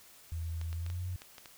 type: tone with pitch glide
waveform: sine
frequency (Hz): 82.41 to 90.39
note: E2 to F#2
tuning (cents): 0 to -40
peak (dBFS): -34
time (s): 0.32-1.16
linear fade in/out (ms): 0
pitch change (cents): +160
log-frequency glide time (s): 0.74-1.01
type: clicks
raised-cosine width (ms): 0.2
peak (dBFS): -30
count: 7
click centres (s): 0.614 / 0.729 / 0.864 / 0.901 / 1.219 / 1.382 / 1.458
effects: white hiss -57 dBFS RMS until 1.57 s